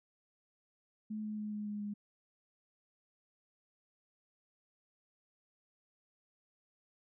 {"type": "tone with pitch steps", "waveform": "sine", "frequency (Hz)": [214.6, 212.9, 211.2, 209.5, 207.8, 206.1], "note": ["A3", "G#3", "G#3", "G#3", "G#3", "G#3"], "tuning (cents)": [-43, 43, 29, 15, 1, -13], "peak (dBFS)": -37, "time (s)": [1.1, 1.94], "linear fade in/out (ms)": 10, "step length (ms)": 140, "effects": []}